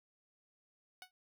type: tone with exponential decay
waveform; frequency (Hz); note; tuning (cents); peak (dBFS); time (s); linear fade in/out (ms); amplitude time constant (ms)
10% pulse; 740; F#5; 0; -37; 1.02-1.11; 1; 19
effects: none